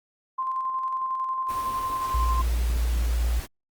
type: tone with tremolo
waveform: sine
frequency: 1046.5 Hz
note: C6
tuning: in tune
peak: -24 dBFS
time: 0.38-2.42 s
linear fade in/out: 10 ms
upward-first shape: square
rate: 11 Hz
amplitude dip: 30%
type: band-stop noise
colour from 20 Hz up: pink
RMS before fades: -39 dBFS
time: 1.48-3.47 s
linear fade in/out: 20 ms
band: 140 to 210 Hz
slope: 96 dB/octave
type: tone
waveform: sine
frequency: 58.1 Hz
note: A#1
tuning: 5 cents flat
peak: -21 dBFS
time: 2.14-3.4 s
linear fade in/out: 5 ms
effects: Opus 32 kbps